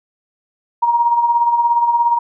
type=tone with tremolo; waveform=sine; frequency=944 Hz; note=A#5; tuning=22 cents sharp; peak=-9 dBFS; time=0.82-2.19 s; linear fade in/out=10 ms; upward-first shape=sine; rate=17 Hz; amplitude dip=55%; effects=none